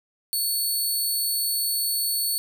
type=tone; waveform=10% pulse; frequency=4435 Hz; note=C#8; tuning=in tune; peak=-16 dBFS; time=0.33-2.38 s; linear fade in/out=0 ms; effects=none